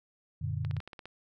sine chord, Gb augmented, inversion none, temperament equal, 92.5 / 116.54 / 146.83 Hz, Gb2 / Bb2 / D3, 0 / 0 / 0 cents, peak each -35 dBFS, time 0.41-0.8 s, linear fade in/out 10 ms
clicks, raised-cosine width 0.3 ms, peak -28 dBFS, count 8, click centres 0.649 / 0.711 / 0.767 / 0.803 / 0.876 / 0.932 / 0.992 / 1.056 s
effects none

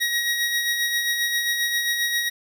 25% pulse tone with tremolo, 1896 Hz, A#6, 29 cents sharp, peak -16 dBFS, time 0-2.3 s, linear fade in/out 20 ms, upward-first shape sine, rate 7.5 Hz, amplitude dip 40%, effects 9-bit

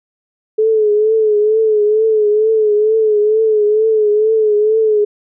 sine tone with vibrato, 430 Hz, A4, 40 cents flat, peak -9 dBFS, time 0.58-5.05 s, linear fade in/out 10 ms, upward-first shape triangle, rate 2.2 Hz, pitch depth 66 cents each way, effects none

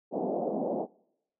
white band-pass noise, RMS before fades -31 dBFS, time 0.11-0.87 s, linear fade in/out 50 ms, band 180 to 720 Hz, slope 48 dB/octave, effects noise-tail reverb RT60 0.8 s tail -25 dB re dry

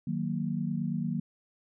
sine chord, D# minor, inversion none, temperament equal, 155.56 / 185 / 233.1 Hz, D#3 / F#3 / A#3, 0 / 0 / 0 cents, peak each -33 dBFS, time 0.07-1.2 s, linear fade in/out 5 ms, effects none

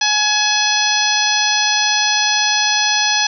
harmonic tone with a mistuned harmonic, 842 Hz, G#5, 24 cents sharp, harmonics 1 / 2 / 3 / 4 / 5 / 6 / 7, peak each -21 / -21 / -21 / -21 / -21 / -21 / -21 dBFS, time 0.01-3.27 s, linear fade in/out 5 ms, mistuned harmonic 3, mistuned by +26 cents, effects none

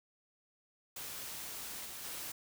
white noise with level steps, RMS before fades -44 / -46 / -43 dBFS, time 0.96-2.32 s, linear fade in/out 5 ms, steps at 1.85 / 2.04 s, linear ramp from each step 10 ms, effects none

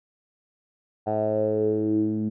10% pulse tone with low-pass filter sweep, 107.8 Hz, A2, 35 cents flat, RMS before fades -24 dBFS, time 1.06-2.3 s, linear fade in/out 20 ms, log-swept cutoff 750 to 240 Hz, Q 6.4, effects none

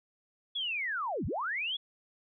sine linear two-way sweep, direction down then up, 3439 to 56.7 to 3439 Hz, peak -31 dBFS, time 0.55-1.77 s, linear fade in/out 10 ms, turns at 1.26 s, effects none

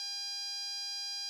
sawtooth tone with band-pass filter, 806 Hz, G5, 48 cents sharp, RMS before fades -39 dBFS, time 0-1.29 s, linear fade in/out 0 ms, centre 4900 Hz, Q 8.2, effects none

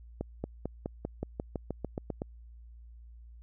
accelerating click train, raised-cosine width 2 ms, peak -20 dBFS, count 13, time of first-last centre 0.21-2.219 s, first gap 230 ms, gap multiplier 0.94, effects added 58 Hz sine -48 dBFS peak until 3.42 s

